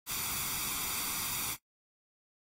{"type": "noise with comb filter", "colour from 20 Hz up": "white", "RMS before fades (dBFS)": -35, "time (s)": [0.06, 1.57], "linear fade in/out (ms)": 50, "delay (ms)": 0.85, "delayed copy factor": 0.7, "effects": ["noise-tail reverb RT60 0.1 s tail -19 dB re dry", "AAC 48 kbps"]}